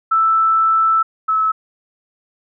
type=tone pair in turn; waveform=sine; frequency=1321 / 1299.1 Hz; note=E6 / E6; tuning=+3 / -26 cents; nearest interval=unison; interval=29 cents; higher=first; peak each=-11 / -13 dBFS; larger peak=first; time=0.11-1.03 / 1.28-1.52 s; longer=first; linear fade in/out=10 ms; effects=none